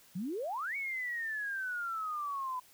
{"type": "exponential two-way sweep", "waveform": "sine", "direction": "up then down", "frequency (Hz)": [165.3, 2249, 997], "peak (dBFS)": -34, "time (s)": [0.15, 2.6], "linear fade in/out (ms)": 10, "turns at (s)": 0.76, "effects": ["white hiss -61 dBFS RMS until 2.73 s"]}